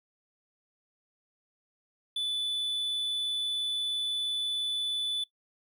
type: tone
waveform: triangle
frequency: 3483 Hz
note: A7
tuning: 18 cents flat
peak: -27 dBFS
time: 2.16-5.24 s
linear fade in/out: 5 ms
effects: noise-tail reverb RT60 0.1 s tail -17 dB re dry